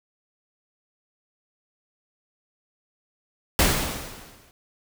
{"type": "noise with exponential decay", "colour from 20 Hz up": "pink", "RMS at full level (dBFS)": -17, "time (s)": [3.59, 4.51], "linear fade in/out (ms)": 1, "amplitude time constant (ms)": 200, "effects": []}